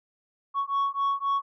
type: beating tone pair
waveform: sine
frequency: 1110 / 1113.8 Hz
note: C#6 / C#6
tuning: +2 / +8 cents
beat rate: 3.8 Hz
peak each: -25 dBFS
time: 0.54-1.42 s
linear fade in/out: 50 ms
effects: tanh soft clip ceiling -21 dBFS